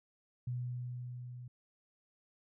sine tone with level ramp, 123.47 Hz, B2, in tune, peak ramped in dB -34 to -45 dBFS, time 0.47-1.48 s, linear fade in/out 5 ms, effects none

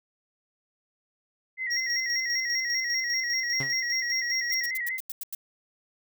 sine tone with vibrato, 1983 Hz, B6, 7 cents sharp, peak -28 dBFS, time 1.57-5 s, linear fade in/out 50 ms, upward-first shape square, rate 5.1 Hz, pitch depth 61 cents each way
triangle tone with tremolo, 5588 Hz, F8, in tune, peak -25 dBFS, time 1.7-4.71 s, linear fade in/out 20 ms, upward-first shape square, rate 5 Hz, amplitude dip 55%
sawtooth tone with exponential decay, 136.6 Hz, C#3, 25 cents flat, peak -26 dBFS, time 3.6-3.78 s, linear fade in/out 5 ms, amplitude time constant 38 ms
violet noise bursts, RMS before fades -34 dBFS, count 8, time 4.52-5.349 s, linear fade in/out 2 ms, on 24 ms, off 91 ms
effects none

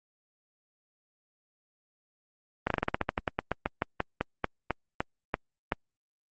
slowing click train, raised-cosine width 0.5 ms, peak -11 dBFS, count 22, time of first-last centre 2.67-5.722 s, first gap 33 ms, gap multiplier 1.13, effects Opus 24 kbps

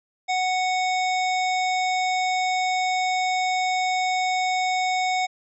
harmonic tone, 740 Hz, F#5, in tune, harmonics 1 / 3 / 5 / 7 / 9 / 10, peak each -22 / -27 / -33 / -37 / -42 / -40 dBFS, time 0.28-5.27 s, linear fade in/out 20 ms, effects none

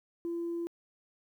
sine tone, 340 Hz, F4, 46 cents flat, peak -31 dBFS, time 0.25-0.67 s, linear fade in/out 0 ms, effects tanh soft clip ceiling -29 dBFS + 11-bit

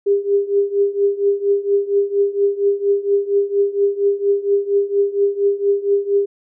sine tone with tremolo, 401.6 Hz, G4, 42 cents sharp, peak -10 dBFS, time 0.06-6.26 s, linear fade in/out 10 ms, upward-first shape triangle, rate 4.3 Hz, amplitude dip 90%, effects none

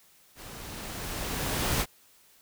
pink noise with level ramp, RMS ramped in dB -45 to -26 dBFS, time 0.35-1.86 s, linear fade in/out 50 ms, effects white hiss -60 dBFS RMS until 2.41 s

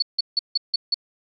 sine tone bursts, 4437 Hz, C#8, 1 cent sharp, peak -17 dBFS, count 6, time 0-0.944 s, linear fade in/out 5 ms, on 24 ms, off 160 ms, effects none

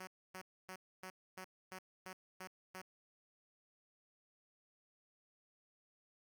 5% pulse tone bursts, 186.5 Hz, F#3, 14 cents sharp, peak -36 dBFS, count 9, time 0-2.817 s, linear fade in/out 5 ms, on 73 ms, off 270 ms, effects none

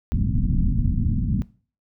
pink low-pass noise, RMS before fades -21 dBFS, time 0.12-1.42 s, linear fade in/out 0 ms, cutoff 250 Hz, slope 48 dB/octave, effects noise-tail reverb RT60 0.4 s tail -20 dB re dry

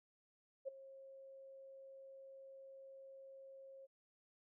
sine tone with ADSR envelope, 539 Hz, C#5, 49 cents flat, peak -38 dBFS, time 0.65-3.87 s, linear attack 30 ms, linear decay 11 ms, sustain -16 dB, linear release 26 ms, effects none

